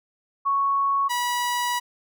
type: tone pair in turn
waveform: sine / sawtooth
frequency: 1108.7 / 972.8 Hz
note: C#6 / B5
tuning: 0 / -26 cents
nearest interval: major second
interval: 226 cents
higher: first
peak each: -19 dBFS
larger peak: neither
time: 0.45-1.09 / 1.09-1.8 s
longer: second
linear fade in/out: 20 ms
effects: none